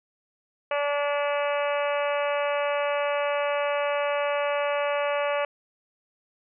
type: harmonic tone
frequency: 288.4 Hz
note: D4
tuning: 31 cents flat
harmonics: 2 / 3 / 4 / 5 / 6 / 7 / 8 / 9 / 10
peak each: -25 / -33 / -32 / -37 / -38 / -39 / -37 / -37 / -41 dBFS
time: 0.71-5.45 s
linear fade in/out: 2 ms
effects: none